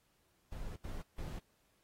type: noise bursts at uneven times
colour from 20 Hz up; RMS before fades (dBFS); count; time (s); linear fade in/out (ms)
brown; -42; 3; 0.52-0.76 / 0.84-1.02 / 1.18-1.39; 5
effects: pink hiss -75 dBFS RMS until 1.83 s + AAC 48 kbps